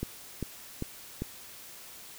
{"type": "click train", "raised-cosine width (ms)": 3, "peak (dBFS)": -19, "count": 4, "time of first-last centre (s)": [0.03, 1.22], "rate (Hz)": 2.52, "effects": ["white hiss -48 dBFS RMS until 2.18 s"]}